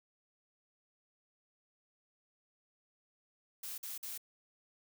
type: noise bursts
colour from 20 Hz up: blue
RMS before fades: -43 dBFS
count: 3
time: 3.63-4.178 s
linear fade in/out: 5 ms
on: 150 ms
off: 49 ms
effects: none